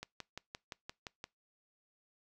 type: click train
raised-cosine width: 0.2 ms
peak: -25 dBFS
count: 8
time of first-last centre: 0.03-1.241 s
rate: 5.78 Hz
effects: noise-tail reverb RT60 0.2 s tail -24 dB re dry